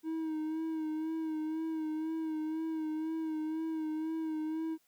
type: tone with vibrato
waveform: triangle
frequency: 316.3 Hz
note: D#4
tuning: 29 cents sharp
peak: -31 dBFS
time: 0.03-4.78 s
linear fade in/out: 50 ms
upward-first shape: sine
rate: 2 Hz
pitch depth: 36 cents each way
effects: white hiss -72 dBFS RMS until 4.87 s